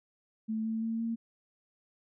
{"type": "tone with pitch steps", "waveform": "sine", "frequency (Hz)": [220, 222.9, 225.9, 228.9], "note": ["A3", "A3", "A3", "A#3"], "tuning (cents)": [0, 23, 46, -31], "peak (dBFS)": -30, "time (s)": [0.48, 1.16], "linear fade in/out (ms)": 20, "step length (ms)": 170, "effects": []}